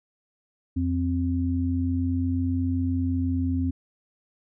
sine tone pair together, 87.31 / 261.6 Hz, F2 / C4, 0 / 0 cents, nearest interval octave + perfect fifth, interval 1900 cents, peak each -25 dBFS, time 0.76-3.71 s, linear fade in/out 10 ms, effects none

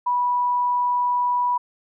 sine tone, 980 Hz, B5, 14 cents flat, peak -18 dBFS, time 0.06-1.58 s, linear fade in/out 10 ms, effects none

